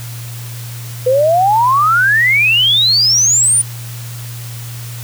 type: exponential sweep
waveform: sine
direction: up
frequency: 493.9 to 9670 Hz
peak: -8 dBFS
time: 1.06-3.62 s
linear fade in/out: 10 ms
effects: added 118 Hz sine -25 dBFS peak until 5.03 s + white hiss -33 dBFS RMS until 5.03 s